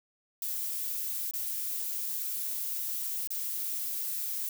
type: noise with dropouts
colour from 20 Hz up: violet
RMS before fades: -34 dBFS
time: 0.42-4.49 s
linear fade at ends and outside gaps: 2 ms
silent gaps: 1.311-1.336 / 3.274-3.304 s
effects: none